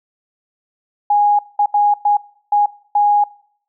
sine tone bursts at uneven times, 825 Hz, G#5, 12 cents flat, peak -10 dBFS, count 6, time 1.1-1.39 / 1.59-1.66 / 1.74-1.94 / 2.05-2.17 / 2.52-2.66 / 2.95-3.24 s, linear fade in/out 5 ms, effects noise-tail reverb RT60 0.6 s tail -22 dB re dry

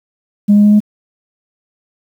sine tone with pitch steps, 205.2 / 206.7 / 208.3 / 209.9 Hz, G#3 / G#3 / G#3 / G#3, -21 / -8 / +5 / +19 cents, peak -3 dBFS, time 0.48-0.804 s, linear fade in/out 20 ms, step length 81 ms, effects tanh soft clip ceiling -2 dBFS + 7-bit

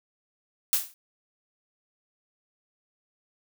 blue noise with exponential decay, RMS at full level -19 dBFS, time 0.73-0.94 s, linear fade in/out 0 ms, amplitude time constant 45 ms, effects none

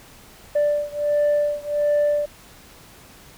sine beating tone pair, 587.3 / 588.7 Hz, D5 / D5, 0 / +4 cents, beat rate 1.4 Hz, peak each -19 / -20 dBFS, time 0.55-2.26 s, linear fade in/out 10 ms, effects tanh soft clip ceiling -14 dBFS + pink hiss -47 dBFS RMS until 3.37 s

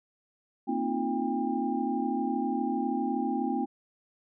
sine tone cluster, 230.2 / 262.6 / 309.9 / 345.9 / 800 Hz, A#3 / C4 / D#4 / F4 / G5, -22 / +6 / -7 / -17 / +35 cents, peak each -33 / -31 / -35 / -35 / -33 dBFS, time 0.67-3.66 s, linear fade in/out 20 ms, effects none

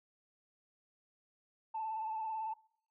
sine tone with vibrato, 880 Hz, A5, in tune, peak -35 dBFS, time 1.74-2.54 s, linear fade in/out 10 ms, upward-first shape sine, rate 18 Hz, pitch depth 36 cents each way, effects noise-tail reverb RT60 0.6 s tail -23 dB re dry + tanh soft clip ceiling -31 dBFS

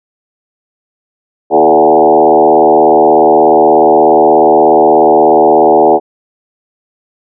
sine tone with frequency modulation, 579 Hz, D5, 25 cents flat, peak -3 dBFS, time 1.5-6 s, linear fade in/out 50 ms, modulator 76.7 Hz, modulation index 3.3, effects none

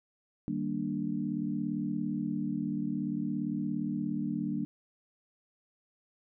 sine chord, Eb major seventh, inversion none, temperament equal, 155.56 / 196 / 233.1 / 293.7 Hz, Eb3 / G3 / Bb3 / D4, 0 / 0 / 0 / 0 cents, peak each -39 / -35 / -35 / -35 dBFS, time 0.48-4.65 s, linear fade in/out 0 ms, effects none

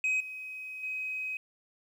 sine tone with level steps, 2528 Hz, D#7, 27 cents sharp, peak -23 / -38 / -32 dBFS, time 0.04-1.37 s, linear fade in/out 2 ms, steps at 0.2 / 0.83 s, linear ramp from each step 5 ms, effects tanh soft clip ceiling -25 dBFS + 10-bit

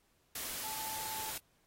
sine tone in noise, 875 Hz, A5, 10 cents flat, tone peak -44 dBFS, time 0.64-1.31 s, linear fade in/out 5 ms, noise white, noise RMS -41 dBFS, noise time 0.35-1.38 s, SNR -6 dB, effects pink hiss -73 dBFS RMS until 1.66 s + AAC 48 kbps

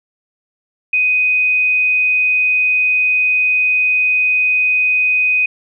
sine tone, 2500 Hz, D#7, 8 cents sharp, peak -11 dBFS, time 0.93-5.46 s, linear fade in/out 5 ms, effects none

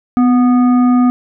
sine tone with frequency modulation, 249.5 Hz, B3, 18 cents sharp, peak -7 dBFS, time 0.17-1.1 s, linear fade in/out 0 ms, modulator 980 Hz, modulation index 0.38, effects none

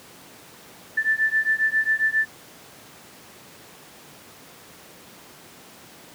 sine beating tone pair, 1760 / 1767.4 Hz, A6 / A6, 0 / +7 cents, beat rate 7.4 Hz, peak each -22 dBFS, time 0.97-2.26 s, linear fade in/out 10 ms, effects pink hiss -46 dBFS RMS until 6.14 s + high-pass 150 Hz 12 dB/octave

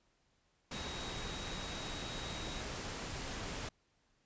sine tone in noise, 3800 Hz, A#7, 33 cents sharp, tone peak -48 dBFS, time 0.73-2.61 s, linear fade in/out 5 ms, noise pink, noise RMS -42 dBFS, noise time 0.71-3.69 s, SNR -9 dB, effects pink hiss -75 dBFS RMS until 4.25 s + resampled to 16000 Hz

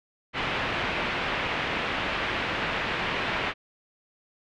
white low-pass noise, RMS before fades -29 dBFS, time 0.33-3.54 s, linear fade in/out 50 ms, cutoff 2800 Hz, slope 24 dB/octave, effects none

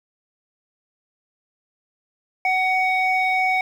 sine tone pair together, 748 / 2241 Hz, F#5 / C#7, +19 / +18 cents, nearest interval octave + perfect fifth, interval 1899 cents, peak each -18 dBFS, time 2.45-3.61 s, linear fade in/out 2 ms, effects tanh soft clip ceiling -14 dBFS + 8-bit

